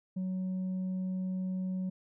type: tone with tanh clipping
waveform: triangle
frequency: 186 Hz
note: F#3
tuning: 9 cents sharp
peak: -32 dBFS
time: 0.16-1.9 s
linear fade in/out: 10 ms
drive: 7 dB
effects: none